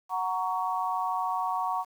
sine chord, F# major, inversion none, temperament equal with one note detuned, 740 / 932.3 / 1119 Hz, F#5 / A#5 / C#6, 0 / 0 / +16 cents, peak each -31 dBFS, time 0.09-1.85 s, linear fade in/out 50 ms, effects 9-bit

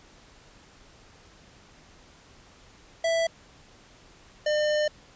square tone pair in turn, 661 / 602.5 Hz, E5 / D5, +5 / +44 cents, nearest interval major second, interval 161 cents, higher first, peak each -23 dBFS, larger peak neither, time 3.04-3.27 / 4.46-4.88 s, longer second, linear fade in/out 5 ms, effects pink hiss -54 dBFS RMS until 5.15 s + resampled to 16000 Hz

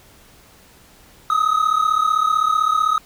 triangle tone pair together, 1244.5 / 1280.2 Hz, D#6 / D#6, 0 / +49 cents, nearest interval unison, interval 49 cents, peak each -16 dBFS, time 1.3-2.98 s, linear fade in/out 2 ms, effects pink hiss -49 dBFS RMS until 3.05 s

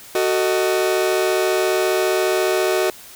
40% pulse chord, D# diminished, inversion first, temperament just, 373.4 / 448 / 622.3 Hz, F#4 / A4 / D#5, +16 / +31 / 0 cents, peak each -18 / -23 / -21 dBFS, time 0.15-2.9 s, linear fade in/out 2 ms, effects white hiss -41 dBFS RMS until 3.15 s

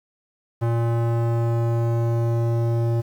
square tone with low-pass filter sweep, 116.54 Hz, A#2, in tune, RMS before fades -21 dBFS, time 0.61-3.02 s, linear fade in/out 20 ms, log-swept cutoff 1100 to 610 Hz, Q 0.93, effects 8-bit

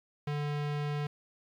square tone with low-pass filter, 146.83 Hz, D3, in tune, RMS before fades -33 dBFS, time 0.27-1.07 s, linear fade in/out 5 ms, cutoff 3400 Hz, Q 0.93, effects 10-bit

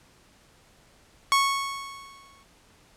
sawtooth tone with exponential decay, 1104 Hz, C#6, 7 cents flat, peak -13 dBFS, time 1.32-2.43 s, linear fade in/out 0 ms, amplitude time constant 240 ms, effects pink hiss -58 dBFS RMS until 2.96 s + low-pass 10000 Hz 12 dB/octave

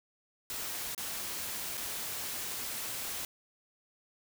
white noise with dropouts, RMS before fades -38 dBFS, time 0.5-3.25 s, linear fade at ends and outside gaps 1 ms, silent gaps 0.948-0.978 / 1.772-1.776 s, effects none

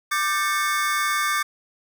square tone cluster, 1186 / 1559 / 1781 / 2201 Hz, D6 / G6 / A6 / C#7, +17 / -10 / +21 / -13 cents, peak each -24 / -29 / -30 / -29 dBFS, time 0.11-1.43 s, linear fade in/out 10 ms, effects none

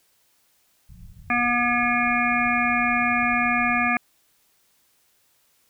pink low-pass noise, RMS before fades -45 dBFS, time 0.89-3.88 s, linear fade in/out 5 ms, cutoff 190 Hz, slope 96 dB/octave
harmonic tone, 241.4 Hz, B3, 39 cents flat, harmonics 1 / 3 / 5 / 7 / 9 / 10, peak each -26 / -26 / -26 / -26 / -26 / -26 dBFS, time 1.3-3.97 s, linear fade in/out 2 ms
effects white hiss -64 dBFS RMS until 5.69 s

